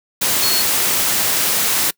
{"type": "tone in noise", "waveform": "sine", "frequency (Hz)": 4333, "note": "C#8", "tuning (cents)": -40, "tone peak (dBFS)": -18, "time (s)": [0.42, 0.62], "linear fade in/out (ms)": 10, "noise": "white", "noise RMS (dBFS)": -17, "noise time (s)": [0.21, 1.91], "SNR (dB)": -4, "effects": ["noise-tail reverb RT60 0.1 s tail -24 dB re dry", "high-pass 100 Hz 12 dB/octave"]}